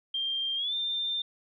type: tone with pitch glide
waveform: sine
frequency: 3183 to 3593 Hz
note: G7 to A7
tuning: +26 to +36 cents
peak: -28 dBFS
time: 0.14-1.22 s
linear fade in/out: 5 ms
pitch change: +210 cents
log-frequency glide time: 0.56-0.74 s
effects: none